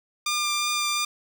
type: tone with vibrato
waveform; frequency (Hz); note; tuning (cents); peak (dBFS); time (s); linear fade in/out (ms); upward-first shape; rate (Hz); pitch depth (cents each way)
10% pulse; 1197; D6; +33; -15; 0.26-1.05; 5; triangle; 2.8; 13
effects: none